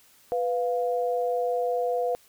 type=tone pair together; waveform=sine; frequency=495 / 700 Hz; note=B4 / F5; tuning=+4 / +4 cents; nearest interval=tritone; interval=600 cents; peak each=-25 / -28 dBFS; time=0.32-2.15 s; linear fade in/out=0 ms; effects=white hiss -58 dBFS RMS until 2.28 s